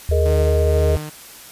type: tone with pitch glide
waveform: sine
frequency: 77.78 to 78.55 Hz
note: D#2 to D#2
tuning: 0 to +17 cents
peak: -15 dBFS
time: 0.09-0.97 s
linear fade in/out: 0 ms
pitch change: +17 cents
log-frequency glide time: 0.52-0.85 s
type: chord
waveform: sine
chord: Ab suspended second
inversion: none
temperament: just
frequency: 415.3 / 467.2 / 623 Hz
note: Ab4 / Bb4 / Eb5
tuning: 0 / +4 / +2 cents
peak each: -22 dBFS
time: 0.11-0.96 s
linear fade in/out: 10 ms
type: tone with tremolo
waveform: sawtooth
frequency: 152.2 Hz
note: D#3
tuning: 38 cents flat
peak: -21 dBFS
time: 0.25-1.1 s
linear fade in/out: 10 ms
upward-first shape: sine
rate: 2 Hz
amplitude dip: 45%
effects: white hiss -40 dBFS RMS until 1.51 s + resampled to 32000 Hz